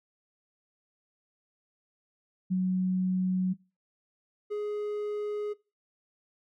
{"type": "tone pair in turn", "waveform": ["sine", "triangle"], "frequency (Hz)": [185, 417.4], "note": ["F#3", "G#4"], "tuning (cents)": [0, 9], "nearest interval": "octave + major second", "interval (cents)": 1409, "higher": "second", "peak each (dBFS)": [-24, -28], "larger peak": "first", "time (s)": [[2.5, 3.54], [4.5, 5.54]], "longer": "neither", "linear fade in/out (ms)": 20, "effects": ["noise-tail reverb RT60 0.3 s tail -22 dB re dry"]}